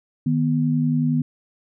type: tone pair together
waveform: sine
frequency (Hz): 154.6 / 245.4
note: D#3 / B3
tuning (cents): -11 / -11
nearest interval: minor sixth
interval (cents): 800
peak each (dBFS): -20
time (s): 0.26-1.22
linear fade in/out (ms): 5
effects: none